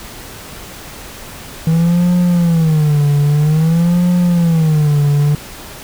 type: tone with vibrato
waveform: triangle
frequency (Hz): 160.2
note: E3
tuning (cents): -49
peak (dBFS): -7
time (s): 1.67-5.35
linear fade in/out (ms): 2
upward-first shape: sine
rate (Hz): 0.51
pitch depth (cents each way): 180
effects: pink hiss -32 dBFS RMS until 5.83 s